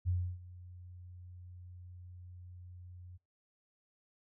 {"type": "tone with ADSR envelope", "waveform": "sine", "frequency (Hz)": 89.5, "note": "F2", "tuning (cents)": 43, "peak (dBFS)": -28, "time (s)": [0.05, 3.18], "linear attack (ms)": 33, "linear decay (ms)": 300, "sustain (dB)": -20, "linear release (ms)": 23, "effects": ["noise-tail reverb RT60 0.3 s tail -25 dB re dry"]}